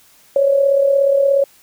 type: tone with amplitude modulation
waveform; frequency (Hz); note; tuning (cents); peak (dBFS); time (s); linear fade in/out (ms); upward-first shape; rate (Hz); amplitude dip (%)
sine; 554.4; C#5; 0; -8; 0.36-1.44; 2; sine; 36.9; 55
effects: white hiss -50 dBFS RMS until 1.62 s